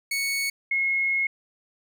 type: tone pair in turn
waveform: sawtooth / sine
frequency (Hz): 2217 / 2166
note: C#7 / C#7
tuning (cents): 0 / -41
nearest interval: unison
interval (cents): 41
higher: first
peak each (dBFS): -21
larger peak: neither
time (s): 0.11-0.5 / 0.71-1.27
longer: second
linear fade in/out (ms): 5
effects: none